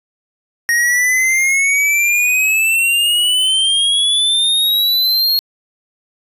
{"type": "exponential sweep", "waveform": "square", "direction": "up", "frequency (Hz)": [1864.7, 4300], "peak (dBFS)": -12, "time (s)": [0.69, 5.39], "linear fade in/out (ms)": 0, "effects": ["resampled to 32000 Hz"]}